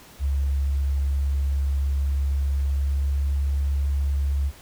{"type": "tone with pitch glide", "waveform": "sine", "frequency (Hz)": [69.3, 69.9], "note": ["C#2", "C#2"], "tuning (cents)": [0, 15], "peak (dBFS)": -20, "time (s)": [0.19, 4.52], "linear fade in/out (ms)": 50, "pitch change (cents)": 15, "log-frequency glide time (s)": [2.67, 3.22], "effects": ["pink hiss -48 dBFS RMS until 4.61 s"]}